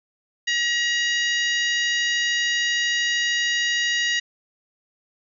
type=harmonic tone; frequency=953 Hz; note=A#5; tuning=38 cents sharp; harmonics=2 / 3 / 4 / 5 / 6 / 7; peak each=-22 / -26 / -29 / -33 / -35 / -33 dBFS; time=0.47-4.2 s; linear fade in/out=10 ms; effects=none